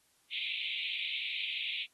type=band-pass noise; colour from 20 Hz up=pink; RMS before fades=-37 dBFS; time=0.3-1.87 s; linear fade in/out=50 ms; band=2200 to 3800 Hz; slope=96 dB/octave; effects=white hiss -70 dBFS RMS until 1.93 s + AAC 32 kbps